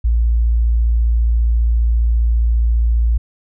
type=tone; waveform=sine; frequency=57.4 Hz; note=A#1; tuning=26 cents flat; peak=-11 dBFS; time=0.04-3.18 s; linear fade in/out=10 ms; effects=none